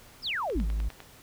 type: exponential sweep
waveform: sine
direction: down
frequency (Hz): 5588 to 141.4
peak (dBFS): -28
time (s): 0.22-0.66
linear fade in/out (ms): 50
type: click train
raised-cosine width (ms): 0.3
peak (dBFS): -27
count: 6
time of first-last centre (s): 0.5-1.004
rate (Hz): 9.93
type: tone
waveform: triangle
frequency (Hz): 53.2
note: G#1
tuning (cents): +42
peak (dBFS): -24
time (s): 0.55-0.89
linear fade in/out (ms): 10
effects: pink hiss -53 dBFS RMS until 1.22 s